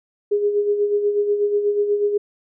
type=tone with tremolo; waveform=sine; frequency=411.6 Hz; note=G#4; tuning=16 cents flat; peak=-14 dBFS; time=0.31-2.18 s; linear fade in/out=10 ms; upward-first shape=sine; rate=8.2 Hz; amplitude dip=55%; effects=none